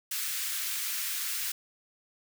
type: high-pass noise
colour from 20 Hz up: white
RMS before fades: -33 dBFS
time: 0.11-1.52 s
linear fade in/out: 5 ms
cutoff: 1400 Hz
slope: 24 dB/octave
effects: none